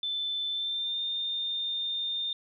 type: tone with pitch glide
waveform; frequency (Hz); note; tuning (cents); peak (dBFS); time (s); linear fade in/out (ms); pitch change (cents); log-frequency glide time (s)
sine; 3526 to 3623; A7 to A7; +3 to +50; -29; 0.03-2.33; 2; +47; 0.5-1.01
effects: none